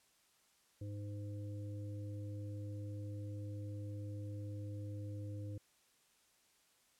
harmonic tone, 102.6 Hz, G#2, 21 cents flat, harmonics 1 / 3 / 5, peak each -42 / -51 / -55 dBFS, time 0.81-5.58 s, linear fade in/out 5 ms, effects white hiss -72 dBFS RMS until 6.99 s + low-pass 11000 Hz 12 dB/octave

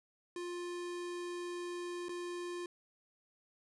square tone with dropouts, 351.5 Hz, F4, 11 cents sharp, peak -40 dBFS, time 0.36-2.66 s, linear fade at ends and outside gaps 2 ms, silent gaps 2.085-2.092 s, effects resampled to 24000 Hz

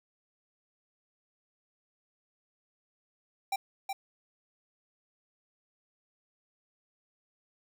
square tone with echo, 784 Hz, G5, in tune, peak -29 dBFS, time 3.52-3.56 s, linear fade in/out 5 ms, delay 370 ms, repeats 1, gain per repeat -4 dB, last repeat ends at 3.93 s, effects none

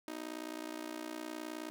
sawtooth tone with amplitude modulation, 312.6 Hz, D#4, 8 cents sharp, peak -33 dBFS, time 0.08-1.7 s, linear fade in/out 0 ms, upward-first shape sine, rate 59.3 Hz, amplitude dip 95%, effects none

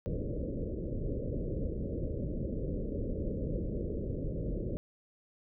pink low-pass noise, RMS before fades -35 dBFS, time 0.06-4.77 s, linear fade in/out 0 ms, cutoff 580 Hz, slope 96 dB/octave, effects none

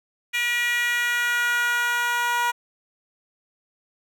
10% pulse tone with high-pass filter sweep, 480 Hz, B4, 49 cents flat, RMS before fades -23 dBFS, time 0.33-2.52 s, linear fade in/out 20 ms, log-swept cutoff 2200 to 1000 Hz, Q 3.3, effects none

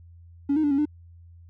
triangle tone with pitch steps, 282 / 311.1 / 290.8 / 276.4 / 298.6 Hz, C#4 / D#4 / D4 / C#4 / D4, +30 / 0 / -17 / -5 / +29 cents, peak -16 dBFS, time 0.49-0.855 s, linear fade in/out 10 ms, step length 73 ms, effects tanh soft clip ceiling -16 dBFS + added 85 Hz sine -46 dBFS peak until 1.49 s

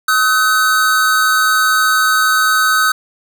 square tone pair together, 1274 / 1515 Hz, D#6 / F#6, +41 / +40 cents, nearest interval minor third, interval 299 cents, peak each -14 dBFS, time 0.08-2.92 s, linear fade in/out 5 ms, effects none

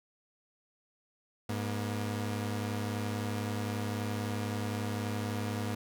sawtooth tone pair together, 103.83 / 239.1 Hz, G#2 / A#3, 0 / +44 cents, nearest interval octave + major second, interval 1444 cents, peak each -30 / -33 dBFS, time 1.49-5.75 s, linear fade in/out 5 ms, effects none

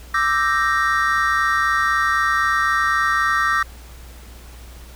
triangle chord, E half-diminished seventh, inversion third, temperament equal, 1174.7 / 1318.5 / 1568 / 1864.7 Hz, D6 / E6 / G6 / Bb6, 0 / 0 / 0 / 0 cents, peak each -19 / -20 / -22 / -19 dBFS, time 0.14-3.63 s, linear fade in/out 5 ms, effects added 60 Hz sine -38 dBFS peak until 4.95 s + pink hiss -45 dBFS RMS until 4.95 s

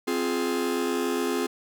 45% pulse chord, F minor, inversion second, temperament just, 261.9 / 349.2 / 419.1 Hz, C4 / F4 / Ab4, +2 / 0 / +16 cents, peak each -29 dBFS, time 0.07-1.47 s, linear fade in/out 10 ms, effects none

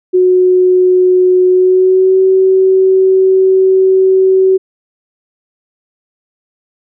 sine tone with pitch glide, 366.4 to 378.7 Hz, F#4 to F#4, -17 to +40 cents, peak -5 dBFS, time 0.13-4.58 s, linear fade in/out 20 ms, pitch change +57 cents, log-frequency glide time 1.48-2.2 s, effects none

